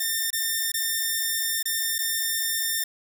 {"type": "tone with dropouts", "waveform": "5% pulse", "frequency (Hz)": 1805, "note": "A6", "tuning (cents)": 44, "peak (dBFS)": -13, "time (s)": [0, 2.84], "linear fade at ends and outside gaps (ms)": 5, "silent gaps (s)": [[0.305, 0.329], [0.719, 0.739], [1.628, 1.655], [1.983, 1.988]], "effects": []}